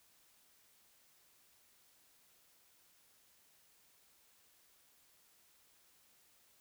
silence, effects white hiss -69 dBFS RMS until 6.6 s

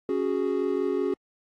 triangle chord, C# suspended fourth, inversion none, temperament equal, 277.2 / 370 / 415.3 Hz, C#4 / F#4 / G#4, 0 / 0 / 0 cents, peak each -28 / -25 / -26 dBFS, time 0.09-1.14 s, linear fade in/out 2 ms, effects AAC 48 kbps

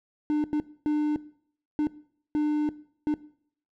triangle tone bursts at uneven times, 300 Hz, D4, 37 cents sharp, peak -20 dBFS, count 6, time 0.3-0.44 / 0.53-0.6 / 0.86-1.16 / 1.79-1.87 / 2.35-2.69 / 3.07-3.14 s, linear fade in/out 0 ms, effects noise-tail reverb RT60 0.6 s tail -19 dB re dry

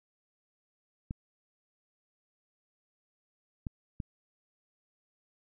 clicks, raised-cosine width 5 ms, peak -23 dBFS, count 3, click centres 1.109 / 3.668 / 4.002 s, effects none

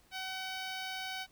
10% pulse tone with notch filter, 756 Hz, F#5, 37 cents sharp, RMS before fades -40 dBFS, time 0.11-1.27 s, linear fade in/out 50 ms, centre 11000 Hz, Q 1.5, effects pink hiss -66 dBFS RMS until 1.31 s

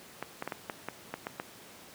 clicks, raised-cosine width 0.5 ms, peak -19 dBFS, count 9, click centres 0.226 / 0.424 / 0.476 / 0.522 / 0.698 / 0.886 / 1.14 / 1.269 / 1.399 s, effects pink hiss -51 dBFS RMS until 1.94 s + high-pass 150 Hz 12 dB/octave

